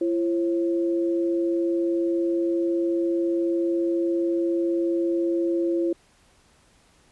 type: tone pair together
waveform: sine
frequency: 339.3 / 538.6 Hz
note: F4 / C#5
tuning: -50 / -50 cents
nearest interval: minor sixth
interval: 800 cents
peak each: -21 / -30 dBFS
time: 0.01-5.93 s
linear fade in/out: 5 ms
effects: pink hiss -59 dBFS RMS until 7.11 s + resampled to 24000 Hz